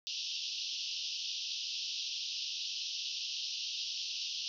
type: band-pass noise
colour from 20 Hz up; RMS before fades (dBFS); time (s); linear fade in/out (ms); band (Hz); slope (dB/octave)
white; -39; 0.07-4.48; 0; 2700 to 5800; 96
effects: none